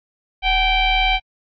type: tone with frequency modulation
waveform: sine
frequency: 1545 Hz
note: G6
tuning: 26 cents flat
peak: -14 dBFS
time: 0.42-1.2 s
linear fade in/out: 50 ms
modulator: 792 Hz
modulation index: 2.2
effects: AAC 64 kbps